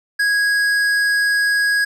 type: tone with tanh clipping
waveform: sine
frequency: 1654 Hz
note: G#6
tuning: 8 cents flat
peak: -16 dBFS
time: 0.19-1.85 s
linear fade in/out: 10 ms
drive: 13 dB
effects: none